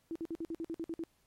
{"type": "tone bursts", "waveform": "sine", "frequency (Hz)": 329.6, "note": "E4", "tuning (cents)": 0, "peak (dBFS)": -35, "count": 10, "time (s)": [0.11, 1.037], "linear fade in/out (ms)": 0, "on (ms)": 45, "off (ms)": 53, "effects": ["pink hiss -72 dBFS RMS until 1.26 s", "MP3 64 kbps"]}